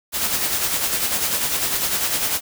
white noise with tremolo, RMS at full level -20 dBFS, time 0.12-2.41 s, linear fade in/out 50 ms, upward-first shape sine, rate 10 Hz, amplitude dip 45%, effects none

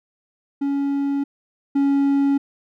triangle tone pair in turn, 280 / 278.8 Hz, C#4 / C#4, +18 / +10 cents, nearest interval unison, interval 8 cents, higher first, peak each -17 / -13 dBFS, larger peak second, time 0.61-1.24 / 1.75-2.38 s, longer neither, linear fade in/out 10 ms, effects none

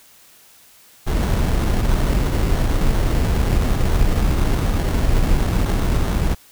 brown noise with sample-and-hold, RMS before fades -17 dBFS, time 1.06-6.35 s, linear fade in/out 20 ms, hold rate 2450 Hz, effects white hiss -49 dBFS RMS until 6.51 s

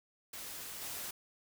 white noise with level steps, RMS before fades -45 / -42 dBFS, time 0.33-1.11 s, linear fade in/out 5 ms, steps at 0.81 s, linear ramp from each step 10 ms, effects none

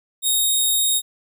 10% pulse tone, 3729 Hz, A#7, in tune, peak -9 dBFS, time 0.22-1.02 s, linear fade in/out 50 ms, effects none

